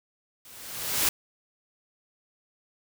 white noise with level ramp, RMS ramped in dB -50 to -22 dBFS, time 0.45-1.09 s, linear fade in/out 2 ms, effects none

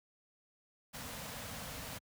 pink band-stop noise, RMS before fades -44 dBFS, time 0.93-1.99 s, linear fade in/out 20 ms, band 290 to 440 Hz, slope 96 dB/octave, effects high-pass 60 Hz 12 dB/octave

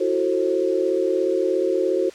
sine chord, F# half-diminished seventh, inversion third, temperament just, 333 / 370 / 444 / 532.8 Hz, E4 / F#4 / A4 / C5, +18 / 0 / +16 / +31 cents, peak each -26 / -21 / -26 / -24 dBFS, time 0-2.1 s, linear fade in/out 10 ms, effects white hiss -45 dBFS RMS until 2.14 s + low-pass 6000 Hz 12 dB/octave

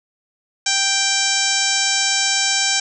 harmonic tone, 784 Hz, G5, in tune, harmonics 1 / 2 / 3 / 4 / 5 / 6 / 7 / 8 / 9 / 10, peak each -28 / -25 / -25 / -26 / -25 / -28 / -22 / -24 / -25 / -27 dBFS, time 0.66-2.8 s, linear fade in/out 5 ms, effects none

